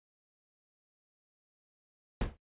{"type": "noise with exponential decay", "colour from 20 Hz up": "brown", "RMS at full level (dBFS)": -24, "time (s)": [2.21, 2.37], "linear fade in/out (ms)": 2, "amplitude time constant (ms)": 33, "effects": ["noise-tail reverb RT60 0.1 s tail -22 dB re dry", "resampled to 8000 Hz"]}